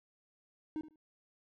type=tone with echo; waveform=triangle; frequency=310 Hz; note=D#4; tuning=6 cents flat; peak=-33 dBFS; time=0.76-0.81 s; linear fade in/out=0 ms; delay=74 ms; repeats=2; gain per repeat=-15 dB; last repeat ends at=0.958 s; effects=none